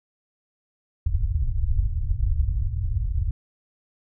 pink low-pass noise, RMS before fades -23 dBFS, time 1.06-3.31 s, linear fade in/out 2 ms, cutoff 110 Hz, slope 48 dB/octave, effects none

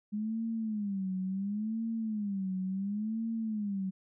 sine tone with vibrato, 205.9 Hz, G#3, 15 cents flat, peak -31 dBFS, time 0.12-3.91 s, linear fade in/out 20 ms, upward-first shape sine, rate 0.71 Hz, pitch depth 170 cents each way, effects none

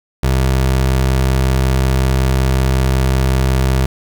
25% pulse tone, 65.4 Hz, C2, in tune, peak -8 dBFS, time 0.23-3.86 s, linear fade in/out 5 ms, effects 7-bit

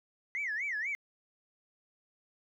sine tone with vibrato, 1975.5 Hz, B6, in tune, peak -31 dBFS, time 0.35-0.95 s, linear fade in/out 0 ms, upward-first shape sine, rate 4.1 Hz, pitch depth 280 cents each way, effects tanh soft clip ceiling -28 dBFS + 12-bit

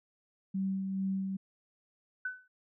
sine tone with tremolo, 192.3 Hz, G3, 33 cents flat, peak -29 dBFS, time 0.54-1.37 s, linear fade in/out 10 ms, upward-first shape sine, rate 2.3 Hz, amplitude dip 35%
sine tone with exponential decay, 1505 Hz, F#6, 29 cents sharp, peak -30 dBFS, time 2.25-2.48 s, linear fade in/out 5 ms, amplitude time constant 50 ms
effects none

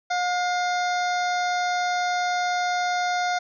harmonic tone with a mistuned harmonic, 717 Hz, F5, 45 cents sharp, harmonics 1 / 2 / 3 / 5 / 6 / 7 / 8 / 9, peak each -23 / -29 / -33 / -37 / -39 / -40 / -41 / -42 dBFS, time 0.1-3.39 s, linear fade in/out 10 ms, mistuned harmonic 3, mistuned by -40 cents, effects none

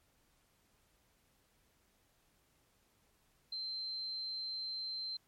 sine tone, 4116 Hz, C8, 29 cents flat, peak -38 dBFS, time 3.52-5.17 s, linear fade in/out 5 ms, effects pink hiss -73 dBFS RMS until 5.27 s + MP3 64 kbps

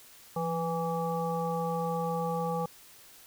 harmonic tone with a mistuned harmonic, 164.81 Hz, E3, in tune, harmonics 1 / 3 / 5 / 7, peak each -33 / -33 / -34 / -38 dBFS, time 0.36-2.66 s, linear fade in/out 5 ms, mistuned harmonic 1, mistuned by +54 cents, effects white hiss -54 dBFS RMS until 3.26 s

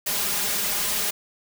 white noise with comb filter, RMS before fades -25 dBFS, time 0.06-1.11 s, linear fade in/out 10 ms, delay 4.9 ms, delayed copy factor +0.9, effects none

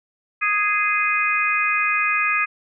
harmonic tone, 414.9 Hz, G#4, 2 cents flat, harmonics 3 / 4 / 5 / 6, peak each -23 / -25 / -24 / -21 dBFS, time 0.41-2.46 s, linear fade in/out 20 ms, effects none

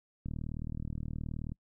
click train, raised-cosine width 5 ms, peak -26 dBFS, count 50, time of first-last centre 0.26-1.52 s, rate 38.9 Hz, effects noise-tail reverb RT60 0.1 s tail -26 dB re dry

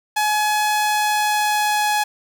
sawtooth tone with pitch glide, 846 to 840.6 Hz, G#5 to G#5, +32 to +21 cents, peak -13 dBFS, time 0.16-2.04 s, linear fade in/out 10 ms, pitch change -11 cents, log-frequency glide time 0.65-1.91 s, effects 7-bit

